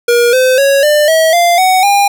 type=tone with pitch steps; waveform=square; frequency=476.4 / 513.6 / 553.6 / 596.8 / 643.3 / 693.5 / 747.6 / 805.8 Hz; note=A#4 / C5 / C#5 / D5 / E5 / F5 / F#5 / G5; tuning=+38 / -32 / -2 / +28 / -42 / -12 / +18 / +48 cents; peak=-7 dBFS; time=0.08-2.08 s; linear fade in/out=5 ms; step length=250 ms; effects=none